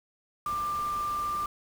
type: tone in noise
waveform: sine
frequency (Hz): 1188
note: D6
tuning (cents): +20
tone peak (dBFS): -28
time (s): 0.46-1.46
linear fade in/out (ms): 2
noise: pink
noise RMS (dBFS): -44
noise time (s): 0.46-1.46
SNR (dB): +13
effects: none